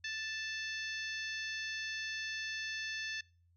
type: harmonic tone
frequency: 880 Hz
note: A5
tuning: in tune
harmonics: 2 / 3 / 4 / 5 / 6 / 7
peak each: -40 / -44 / -46 / -48 / -50 / -51 dBFS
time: 0.04-3.21 s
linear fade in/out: 5 ms
effects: noise-tail reverb RT60 0.4 s tail -25 dB re dry + added 86 Hz sine -66 dBFS peak until 3.56 s